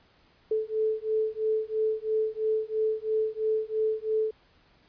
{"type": "beating tone pair", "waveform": "sine", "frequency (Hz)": [434.9, 437.9], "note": ["A4", "A4"], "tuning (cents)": [-20, -8], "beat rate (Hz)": 3, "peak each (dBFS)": -28, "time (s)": [0.51, 4.31], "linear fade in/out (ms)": 5, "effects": ["pink hiss -62 dBFS RMS until 4.88 s", "resampled to 11025 Hz"]}